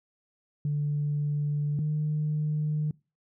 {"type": "tone pair in turn", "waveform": "sine", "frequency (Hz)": [146.8, 151.71], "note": ["D3", "D#3"], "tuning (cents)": [0, -43], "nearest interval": "minor second", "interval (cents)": 57, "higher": "second", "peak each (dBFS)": -24, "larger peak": "neither", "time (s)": [[0.65, 1.79], [1.79, 2.91]], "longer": "first", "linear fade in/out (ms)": 2, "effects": ["noise-tail reverb RT60 0.3 s tail -24 dB re dry", "tanh soft clip ceiling -21 dBFS"]}